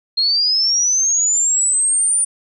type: linear sweep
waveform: sine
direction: up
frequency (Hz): 4186 to 9370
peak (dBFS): -13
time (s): 0.17-2.25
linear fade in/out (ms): 10
effects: none